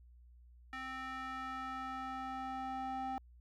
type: tone with band-pass filter sweep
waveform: square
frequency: 261.6 Hz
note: C4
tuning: in tune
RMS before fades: -42 dBFS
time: 0.73-3.18 s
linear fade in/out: 0 ms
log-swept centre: 1700 to 800 Hz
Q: 2.3
effects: added 60 Hz sine -57 dBFS peak until 3.4 s